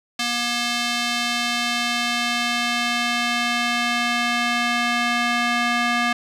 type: tone with band-pass filter sweep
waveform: square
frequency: 239.1 Hz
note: A#3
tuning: 44 cents sharp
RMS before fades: -22 dBFS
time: 0.19-6.13 s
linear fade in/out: 5 ms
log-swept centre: 3900 to 2000 Hz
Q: 0.94
effects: none